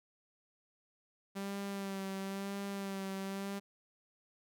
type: tone with vibrato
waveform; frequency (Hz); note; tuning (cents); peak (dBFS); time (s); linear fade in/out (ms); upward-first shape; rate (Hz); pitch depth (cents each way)
sawtooth; 196; G3; 0; -34; 1.35-3.6; 20; sine; 0.99; 27
effects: none